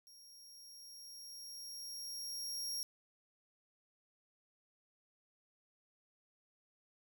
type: tone with level ramp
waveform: sawtooth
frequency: 5588 Hz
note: F8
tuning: in tune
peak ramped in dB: -55 to -35 dBFS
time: 0.07-2.83 s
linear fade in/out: 0 ms
effects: none